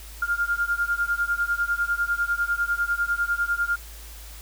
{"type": "beating tone pair", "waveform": "sine", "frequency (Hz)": [1400, 1410], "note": ["F6", "F6"], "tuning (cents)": [4, 16], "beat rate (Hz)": 10, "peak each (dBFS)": -25, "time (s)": [0.22, 3.76], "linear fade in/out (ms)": 5, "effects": ["added 54 Hz sine -40 dBFS peak until 4.41 s", "white hiss -45 dBFS RMS until 4.41 s"]}